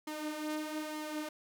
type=tone with flanger; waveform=sawtooth; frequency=306.1 Hz; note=D#4; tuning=28 cents flat; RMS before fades=-39 dBFS; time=0.07-1.29 s; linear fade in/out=5 ms; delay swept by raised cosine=0.95 to 6.55 ms; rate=1.1 Hz; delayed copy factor=+0.55; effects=none